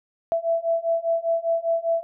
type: beating tone pair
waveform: sine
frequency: 663 / 668 Hz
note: E5 / E5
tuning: +10 / +23 cents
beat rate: 5 Hz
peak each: -24 / -23 dBFS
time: 0.32-2.03 s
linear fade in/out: 0 ms
effects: none